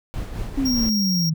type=noise with tremolo; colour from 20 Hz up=brown; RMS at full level=-27 dBFS; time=0.14-0.89 s; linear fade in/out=0 ms; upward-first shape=sine; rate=4.7 Hz; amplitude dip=45%
type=exponential sweep; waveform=sine; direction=down; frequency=279.5 to 155.3 Hz; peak=-19 dBFS; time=0.57-1.34 s; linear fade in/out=10 ms
type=tone; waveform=square; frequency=5590 Hz; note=F8; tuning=1 cent sharp; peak=-23 dBFS; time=0.65-1.3 s; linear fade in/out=10 ms
effects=none